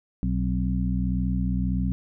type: harmonic tone with a mistuned harmonic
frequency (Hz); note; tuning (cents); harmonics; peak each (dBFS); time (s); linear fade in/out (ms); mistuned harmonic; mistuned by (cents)
61.74; B1; 0; 1 / 2 / 3 / 4; -26 / -30 / -26 / -32; 0.23-1.92; 0; 4; +92
effects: none